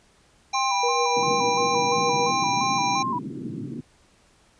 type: harmonic tone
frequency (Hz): 796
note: G5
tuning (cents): +26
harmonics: 1 / 3 / 5 / 7 / 8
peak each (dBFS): -25 / -30 / -32 / -33 / -34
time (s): 0.53-3.03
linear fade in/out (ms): 10
type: tone with vibrato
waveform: sine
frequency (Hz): 1018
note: C6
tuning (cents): -48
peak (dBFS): -24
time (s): 0.54-3.19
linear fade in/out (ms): 10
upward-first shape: square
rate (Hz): 2.9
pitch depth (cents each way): 66
type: tone with tremolo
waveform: sine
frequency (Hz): 480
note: B4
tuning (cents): -49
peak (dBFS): -22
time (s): 0.83-2.31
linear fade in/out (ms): 5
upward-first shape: triangle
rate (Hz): 6.6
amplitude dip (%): 60
type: band-pass noise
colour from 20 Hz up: white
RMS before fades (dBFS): -33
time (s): 1.16-3.81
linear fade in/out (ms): 10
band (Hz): 120 to 340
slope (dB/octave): 48
effects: pink hiss -59 dBFS RMS until 4.59 s + resampled to 22050 Hz